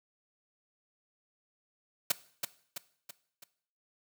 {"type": "noise with echo", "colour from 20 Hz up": "white", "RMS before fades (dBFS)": -26, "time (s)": [2.1, 2.12], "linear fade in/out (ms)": 5, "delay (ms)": 330, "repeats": 4, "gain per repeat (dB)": -6, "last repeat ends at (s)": 3.44, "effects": ["noise-tail reverb RT60 0.6 s tail -18 dB re dry"]}